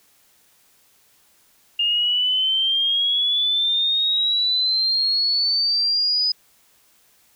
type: exponential sweep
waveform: sine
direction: up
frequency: 2821 to 5010 Hz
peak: -17 dBFS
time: 1.79-6.32 s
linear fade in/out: 5 ms
effects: white hiss -58 dBFS RMS until 7.35 s